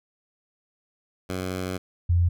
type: tone pair in turn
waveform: 10% pulse / sine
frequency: 92.5 / 86.86 Hz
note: F#2 / F2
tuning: 0 / -9 cents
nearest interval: minor second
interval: 109 cents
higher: first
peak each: -20 / -17 dBFS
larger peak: second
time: 1.29-1.78 / 2.09-2.29 s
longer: first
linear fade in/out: 10 ms
effects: none